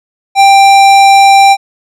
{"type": "tone with hard clipping", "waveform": "sine", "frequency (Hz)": 788, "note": "G5", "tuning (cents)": 9, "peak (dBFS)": -3, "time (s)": [0.35, 1.57], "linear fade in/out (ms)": 50, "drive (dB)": 16, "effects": []}